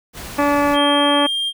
pink noise, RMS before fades -32 dBFS, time 0.13-0.78 s, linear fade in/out 50 ms
harmonic tone, 287.8 Hz, D4, 35 cents flat, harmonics 1 / 2 / 3 / 4 / 5 / 6 / 7 / 8 / 9, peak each -18 / -19 / -21 / -21 / -31 / -27 / -33 / -33 / -33 dBFS, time 0.38-1.27 s, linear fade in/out 10 ms
triangle tone, 3201 Hz, G7, 36 cents sharp, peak -17 dBFS, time 0.73-1.53 s, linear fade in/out 50 ms
effects none

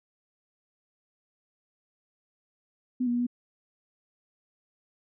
sine tone with pitch steps, 251.6 / 240.5 / 241.8 / 243.9 Hz, B3 / B3 / B3 / B3, +32 / -46 / -36 / -21 cents, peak -24 dBFS, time 3-3.268 s, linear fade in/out 10 ms, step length 67 ms, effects none

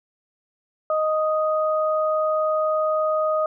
sine tone pair together, 622.3 / 1246 Hz, D#5 / D#6, 0 / +2 cents, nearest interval octave, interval 1202 cents, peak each -20 / -24 dBFS, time 0.9-3.46 s, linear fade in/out 2 ms, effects none

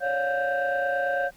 sine tone cluster, 552 / 581 / 711 / 1566 Hz, C#5 / D5 / F5 / G6, -7 / -19 / +31 / -2 cents, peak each -26 / -34 / -27 / -27 dBFS, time 0-1.31 s, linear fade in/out 50 ms, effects tanh soft clip ceiling -17 dBFS + pink hiss -56 dBFS RMS until 1.36 s

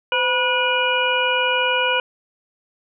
harmonic tone with a mistuned harmonic, 486.3 Hz, B4, 27 cents flat, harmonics 1 / 2 / 3 / 5 / 6, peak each -23 / -23 / -23 / -23 / -23 dBFS, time 0.12-2 s, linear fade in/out 2 ms, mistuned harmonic 1, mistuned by +84 cents, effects none

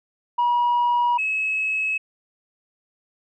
sine tone pair in turn, 963 / 2577 Hz, B5 / E7, -44 / -40 cents, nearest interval octave + perfect fourth, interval 1704 cents, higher second, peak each -15 / -20 dBFS, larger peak first, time 0.38-1.18 / 1.18-1.98 s, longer neither, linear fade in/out 10 ms, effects tanh soft clip ceiling -15 dBFS

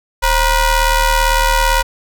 sawtooth ring-modulated tone, 493.9 Hz, B4, in tune, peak -4 dBFS, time 0.22-1.83 s, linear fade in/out 20 ms, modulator 455 Hz, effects none

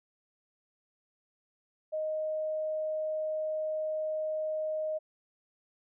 sine tone, 622.3 Hz, D#5, in tune, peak -30 dBFS, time 1.92-4.99 s, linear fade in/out 20 ms, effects none

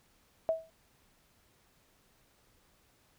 sine tone with exponential decay, 648 Hz, E5, 30 cents flat, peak -23 dBFS, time 0.49-0.7 s, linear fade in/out 0 ms, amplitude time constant 45 ms, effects pink hiss -68 dBFS RMS until 3.18 s

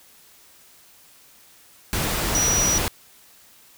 sine tone in noise, 5830 Hz, F#8, 26 cents flat, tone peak -19 dBFS, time 2.35-2.78 s, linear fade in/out 0 ms, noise pink, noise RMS -24 dBFS, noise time 1.93-2.88 s, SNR +2 dB, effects white hiss -52 dBFS RMS until 3.77 s

